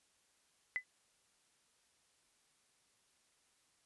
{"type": "tone with exponential decay", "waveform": "sine", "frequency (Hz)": 2008, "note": "B6", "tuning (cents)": 28, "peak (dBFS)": -29, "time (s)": [0.76, 0.84], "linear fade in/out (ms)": 0, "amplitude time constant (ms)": 16, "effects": ["white hiss -74 dBFS RMS until 3.85 s", "resampled to 24000 Hz"]}